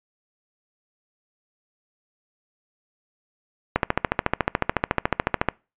click train, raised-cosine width 0.5 ms, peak -3 dBFS, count 25, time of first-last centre 3.76-5.487 s, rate 13.9 Hz, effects noise-tail reverb RT60 0.3 s tail -25 dB re dry + resampled to 8000 Hz

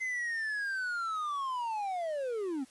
triangle linear sweep, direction down, 2071 to 248.2 Hz, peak -30 dBFS, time 0-2.65 s, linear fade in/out 20 ms, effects white hiss -60 dBFS RMS until 2.7 s + resampled to 24000 Hz

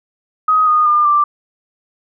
sine tone with pitch steps, 1258 / 1230.7 / 1204 / 1177.8 Hz, D#6 / D#6 / D6 / D6, +19 / -19 / +43 / +5 cents, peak -9 dBFS, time 0.48-1.24 s, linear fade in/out 5 ms, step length 190 ms, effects none

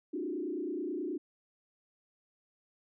sine tone with frequency modulation, 329.6 Hz, E4, in tune, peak -33 dBFS, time 0.13-1.18 s, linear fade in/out 10 ms, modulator 29.4 Hz, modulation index 1.8, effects none

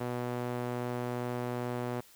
sawtooth tone with band-pass filter, 122.5 Hz, B2, 14 cents flat, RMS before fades -35 dBFS, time 0-2.01 s, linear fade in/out 10 ms, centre 560 Hz, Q 0.63, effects white hiss -58 dBFS RMS until 2.15 s

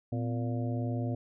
harmonic tone with a mistuned harmonic, 117.1 Hz, A#2, 8 cents sharp, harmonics 1 / 2 / 3 / 4 / 5 / 6, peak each -31 / -35 / -43 / -45 / -42 / -45 dBFS, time 0.12-1.15 s, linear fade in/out 5 ms, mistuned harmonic 2, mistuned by +130 cents, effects none

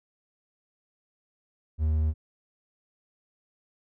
triangle tone, 77.78 Hz, D#2, in tune, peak -20 dBFS, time 1.78-2.14 s, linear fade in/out 50 ms, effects none

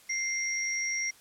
sine tone pair together, 2100 / 5649 Hz, C7 / F8, +6 / +19 cents, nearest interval octave + perfect fourth, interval 1713 cents, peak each -30 / -33 dBFS, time 0.09-1.11 s, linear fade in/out 10 ms, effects white hiss -57 dBFS RMS until 1.2 s + low-pass 12000 Hz 12 dB/octave

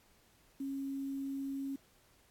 sine tone with quantisation, 273.5 Hz, C#4, 23 cents flat, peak -36 dBFS, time 0.6-1.76 s, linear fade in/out 5 ms, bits 10, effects pink hiss -67 dBFS RMS until 2.3 s + AAC 64 kbps

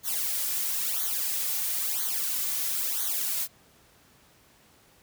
blue noise with flanger, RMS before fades -29 dBFS, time 0.03-3.48 s, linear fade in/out 50 ms, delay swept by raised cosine 0.38 to 3.18 ms, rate 1 Hz, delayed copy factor -0.95, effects pink hiss -59 dBFS RMS until 5.02 s + high-pass 60 Hz 12 dB/octave

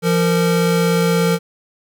square tone pair together, 171.6 / 458.1 Hz, F3 / A#4, -30 / -30 cents, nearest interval octave + perfect fourth, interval 1700 cents, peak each -16 / -18 dBFS, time 0.02-1.39 s, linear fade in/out 50 ms, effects none

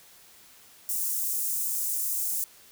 white high-pass noise, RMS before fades -29 dBFS, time 0.89-2.44 s, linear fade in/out 0 ms, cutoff 7100 Hz, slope 24 dB/octave, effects white hiss -54 dBFS RMS until 2.71 s

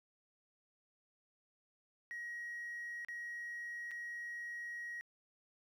triangle tone with dropouts, 1896 Hz, A#6, 29 cents sharp, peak -39 dBFS, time 2.11-5.01 s, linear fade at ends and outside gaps 0 ms, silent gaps 3.048-3.085 / 3.91-3.915 s, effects tanh soft clip ceiling -38 dBFS

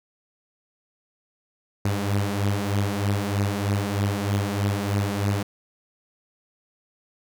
sawtooth beating tone pair, 99.8 / 103 Hz, G2 / G#2, +32 / -14 cents, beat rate 3.2 Hz, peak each -20 / -23 dBFS, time 1.85-5.43 s, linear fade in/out 5 ms, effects none

